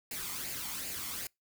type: noise with flanger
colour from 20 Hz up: white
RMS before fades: -39 dBFS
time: 0.11-1.27 s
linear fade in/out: 2 ms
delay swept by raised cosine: 0.42 to 0.94 ms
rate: 2.6 Hz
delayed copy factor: +0.55
effects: noise-tail reverb RT60 0.2 s tail -26 dB re dry